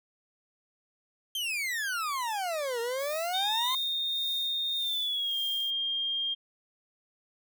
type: exponential two-way sweep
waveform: 40% pulse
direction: down then up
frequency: 3200 to 457 to 1061 Hz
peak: -29 dBFS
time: 1.35-3.75 s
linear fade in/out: 2 ms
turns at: 2.8 s
type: noise with tremolo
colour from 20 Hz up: violet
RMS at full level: -43 dBFS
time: 2.99-5.71 s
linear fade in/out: 10 ms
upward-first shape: sine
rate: 1.7 Hz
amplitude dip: 65%
type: tone with pitch glide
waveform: sine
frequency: 3667 to 3211 Hz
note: A#7 to G7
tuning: -29 to +41 cents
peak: -28 dBFS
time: 3.33-6.35 s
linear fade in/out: 20 ms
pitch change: -230 cents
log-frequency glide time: 4.78-5.36 s
effects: none